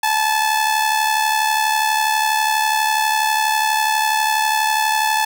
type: tone with amplitude modulation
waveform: sawtooth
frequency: 868 Hz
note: A5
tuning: 24 cents flat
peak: -9 dBFS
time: 0.03-5.25 s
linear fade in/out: 5 ms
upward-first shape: sine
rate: 72.2 Hz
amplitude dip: 55%
effects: none